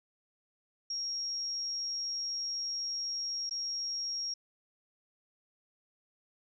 sine tone with dropouts, 5588 Hz, F8, in tune, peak -33 dBFS, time 0.9-4.34 s, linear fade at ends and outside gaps 5 ms, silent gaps 3.495-3.509 s, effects none

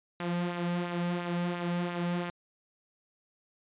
sawtooth tone with flanger, 174.61 Hz, F3, in tune, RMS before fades -32 dBFS, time 0.2-2.3 s, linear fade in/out 2 ms, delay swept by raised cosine 0.2 to 3 ms, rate 2.9 Hz, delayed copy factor -0.5, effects resampled to 8000 Hz

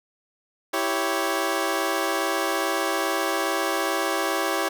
15% pulse chord, C# diminished, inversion first, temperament equal, 329.6 / 392 / 554.4 Hz, E4 / G4 / C#5, 0 / 0 / 0 cents, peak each -21 dBFS, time 0.73-4.69 s, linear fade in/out 10 ms, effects none

